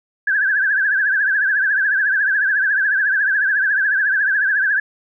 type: tone with vibrato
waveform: sine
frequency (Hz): 1618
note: G#6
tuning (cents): -46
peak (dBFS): -14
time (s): 0.27-4.8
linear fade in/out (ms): 5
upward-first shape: triangle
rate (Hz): 14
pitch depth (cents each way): 130
effects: none